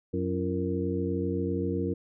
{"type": "harmonic tone with a mistuned harmonic", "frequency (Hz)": 92.5, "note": "F#2", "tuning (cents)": 0, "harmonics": [1, 2, 3, 4, 5], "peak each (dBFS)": [-33, -33, -33, -33, -33], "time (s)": [0.13, 1.94], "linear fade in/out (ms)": 10, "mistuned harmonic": 4, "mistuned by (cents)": -120, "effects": []}